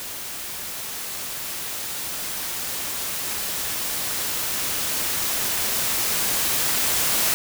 white noise with level ramp, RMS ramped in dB -33 to -21 dBFS, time 0-7.34 s, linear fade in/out 0 ms, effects none

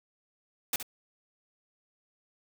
white noise with echo, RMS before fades -29 dBFS, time 0.73-0.76 s, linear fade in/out 2 ms, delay 68 ms, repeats 1, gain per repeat -10 dB, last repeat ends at 0.828 s, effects none

